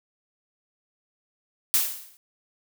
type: noise with exponential decay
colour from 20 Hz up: blue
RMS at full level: -18 dBFS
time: 1.74-2.17 s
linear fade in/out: 0 ms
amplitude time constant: 93 ms
effects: none